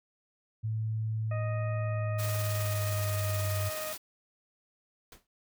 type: tone with pitch glide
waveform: sine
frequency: 110 to 99.14 Hz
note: A2 to G2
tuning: 0 to +20 cents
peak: -29 dBFS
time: 0.63-3.7 s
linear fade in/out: 20 ms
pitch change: -180 cents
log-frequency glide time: 1.71-3.59 s
type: harmonic tone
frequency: 622.3 Hz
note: D#5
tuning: in tune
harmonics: 1 / 2 / 3 / 4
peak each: -37 / -43 / -47 / -49 dBFS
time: 1.31-3.93 s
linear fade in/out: 5 ms
type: noise with tremolo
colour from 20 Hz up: white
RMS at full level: -38 dBFS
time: 2.18-3.98 s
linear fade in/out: 20 ms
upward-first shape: sine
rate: 19 Hz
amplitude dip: 30%
type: noise with exponential decay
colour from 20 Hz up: pink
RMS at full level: -46 dBFS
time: 5.12-5.27 s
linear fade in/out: 2 ms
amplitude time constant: 31 ms
effects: none